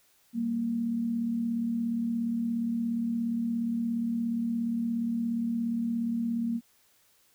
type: tone pair together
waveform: sine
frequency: 196.01 / 233.1 Hz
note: G3 / A#3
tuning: 0 / 0 cents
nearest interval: minor third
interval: 300 cents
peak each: -37 / -27 dBFS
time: 0.33-6.61 s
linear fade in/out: 50 ms
effects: white hiss -65 dBFS RMS until 7.34 s